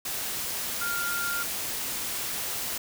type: tone in noise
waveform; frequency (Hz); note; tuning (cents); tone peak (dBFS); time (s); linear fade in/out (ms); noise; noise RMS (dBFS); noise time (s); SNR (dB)
sine; 1400; F6; +4; -29; 0.81-1.43; 5; white; -32; 0.05-2.78; 0
effects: none